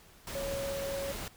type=tone in noise; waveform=sine; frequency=553 Hz; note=C#5; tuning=4 cents flat; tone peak=-34 dBFS; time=0.35-1.12 s; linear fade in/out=2 ms; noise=pink; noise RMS=-40 dBFS; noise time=0.27-1.28 s; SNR=+3 dB; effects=pink hiss -58 dBFS RMS until 1.36 s